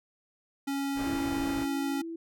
square tone, 277.2 Hz, C#4, in tune, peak -30 dBFS, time 0.67-2.02 s, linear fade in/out 10 ms
pink low-pass noise, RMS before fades -39 dBFS, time 0.95-1.67 s, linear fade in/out 50 ms, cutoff 2000 Hz, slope 12 dB/octave
sine tone with pitch glide, 332.9 to 331 Hz, E4 to E4, +17 to +7 cents, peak -35 dBFS, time 1.06-2.16 s, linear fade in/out 5 ms, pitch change -10 cents, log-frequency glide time 1.41-1.66 s
effects none

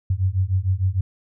sine beating tone pair, 91 / 97.6 Hz, F#2 / G2, -28 / -7 cents, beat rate 6.6 Hz, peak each -21 dBFS, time 0.1-1.01 s, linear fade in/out 5 ms, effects none

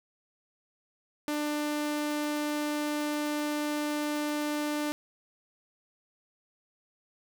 sawtooth tone, 297.4 Hz, D4, 22 cents sharp, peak -25 dBFS, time 1.28-4.92 s, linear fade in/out 0 ms, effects none

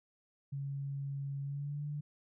sine tone with pitch glide, 139.2 to 147.14 Hz, C#3 to D3, +8 to +4 cents, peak -36 dBFS, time 0.52-2.01 s, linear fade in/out 10 ms, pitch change +96 cents, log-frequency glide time 1.42-1.85 s, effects none

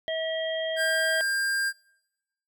harmonic tone, 644 Hz, E5, 41 cents flat, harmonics 1 / 3 / 5, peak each -28 / -35 / -34 dBFS, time 0.08-1.21 s, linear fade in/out 0 ms
square tone, 1600 Hz, G6, 35 cents sharp, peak -25 dBFS, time 0.76-1.73 s, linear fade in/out 50 ms
effects noise-tail reverb RT60 1.0 s tail -25 dB re dry

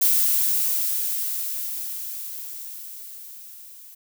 violet noise with level ramp, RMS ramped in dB -18 to -45 dBFS, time 0.01-3.95 s, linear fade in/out 10 ms, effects none

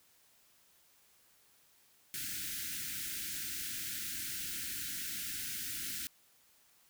white band-stop noise, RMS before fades -40 dBFS, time 2.14-6.07 s, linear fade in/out 0 ms, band 350 to 1400 Hz, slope 96 dB/octave, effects white hiss -67 dBFS RMS until 6.89 s

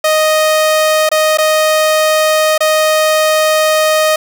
sawtooth tone with dropouts, 622.3 Hz, D#5, in tune, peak -5 dBFS, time 0.04-4.16 s, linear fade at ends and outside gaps 5 ms, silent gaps 1.091-1.115 / 1.374-1.384 / 2.579-2.605 s, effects none

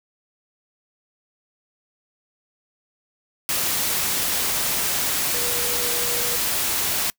sine tone in noise, 482.7 Hz, B4, 40 cents flat, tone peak -32 dBFS, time 5.34-6.36 s, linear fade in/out 0 ms, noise white, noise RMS -23 dBFS, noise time 3.49-7.1 s, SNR -12 dB, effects noise-tail reverb RT60 0.1 s tail -25 dB re dry

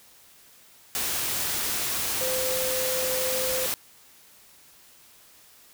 sine tone in noise, 515 Hz, C5, 28 cents flat, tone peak -28 dBFS, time 2.21-3.66 s, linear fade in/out 0 ms, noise white, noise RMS -28 dBFS, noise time 0.95-3.74 s, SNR -3 dB, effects white hiss -54 dBFS RMS until 5.73 s

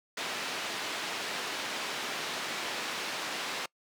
white band-pass noise, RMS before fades -36 dBFS, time 0.17-3.66 s, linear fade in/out 5 ms, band 240 to 3600 Hz, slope 12 dB/octave, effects noise-tail reverb RT60 0.1 s tail -25 dB re dry

